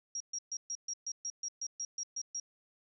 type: tone bursts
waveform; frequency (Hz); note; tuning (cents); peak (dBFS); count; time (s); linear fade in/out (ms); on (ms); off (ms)
sine; 5650; F8; +19; -35; 13; 0.15-2.399; 2; 53; 130
effects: none